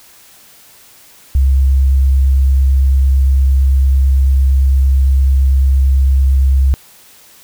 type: tone with vibrato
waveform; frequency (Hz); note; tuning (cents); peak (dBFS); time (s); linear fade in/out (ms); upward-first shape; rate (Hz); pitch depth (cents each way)
sine; 67; C2; +42; -7; 1.35-6.74; 0; sine; 8.9; 10
effects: white hiss -43 dBFS RMS until 7.43 s